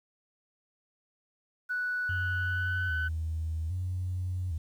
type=tone with pitch glide; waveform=sine; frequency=1480 to 1507.6 Hz; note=F#6 to F#6; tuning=0 to +32 cents; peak=-28 dBFS; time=1.69-3.09 s; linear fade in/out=20 ms; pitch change=+32 cents; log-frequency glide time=2.36-2.86 s
type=tone with vibrato; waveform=sine; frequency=85.5 Hz; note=F2; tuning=36 cents flat; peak=-29 dBFS; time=2.09-4.58 s; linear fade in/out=5 ms; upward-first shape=square; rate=0.62 Hz; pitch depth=110 cents each way
effects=tanh soft clip ceiling -24 dBFS + 10-bit